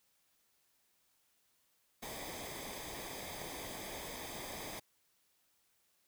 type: noise with comb filter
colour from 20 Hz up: pink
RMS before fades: -45 dBFS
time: 2.02-4.8 s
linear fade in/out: 10 ms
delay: 0.71 ms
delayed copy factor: -0.65
effects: white hiss -75 dBFS RMS until 6.07 s